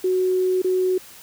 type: tone with dropouts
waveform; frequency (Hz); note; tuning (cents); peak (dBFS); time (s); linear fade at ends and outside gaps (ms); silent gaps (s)
sine; 370; F#4; 0; -17; 0.04-0.98; 5; 0.619-0.644
effects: white hiss -44 dBFS RMS until 1.22 s